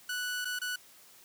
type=tone with dropouts; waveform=sawtooth; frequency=1480 Hz; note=F#6; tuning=in tune; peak=-29 dBFS; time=0.09-0.76 s; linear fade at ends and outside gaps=5 ms; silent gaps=0.447-0.453 / 0.59-0.615 s; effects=white hiss -57 dBFS RMS until 1.24 s + high-pass 100 Hz 12 dB/octave